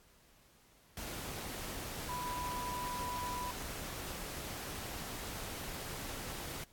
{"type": "tone in noise", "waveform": "sine", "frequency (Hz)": 987.8, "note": "B5", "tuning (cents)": 0, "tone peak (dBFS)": -38, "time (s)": [2.09, 3.51], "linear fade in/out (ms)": 2, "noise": "pink", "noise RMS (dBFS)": -43, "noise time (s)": [0.97, 6.64], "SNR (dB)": 2, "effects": ["pink hiss -65 dBFS RMS until 6.72 s", "AAC 64 kbps"]}